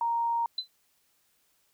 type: tone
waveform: sine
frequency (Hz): 932.3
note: A#5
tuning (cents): 0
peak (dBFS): -25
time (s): 0.01-0.46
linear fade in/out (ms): 2
type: tone with exponential decay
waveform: sine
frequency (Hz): 4031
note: B7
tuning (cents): +35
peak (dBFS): -25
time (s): 0.58-0.68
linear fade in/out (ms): 5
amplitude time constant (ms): 21
effects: white hiss -70 dBFS RMS until 1.73 s